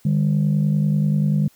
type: tone pair together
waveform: sine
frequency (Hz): 151.1 / 201.4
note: D3 / G3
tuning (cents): +50 / +47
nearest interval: perfect fourth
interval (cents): 497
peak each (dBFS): -16 / -19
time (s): 0.05-1.48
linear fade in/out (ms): 5
effects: tanh soft clip ceiling -11 dBFS + white hiss -56 dBFS RMS until 1.55 s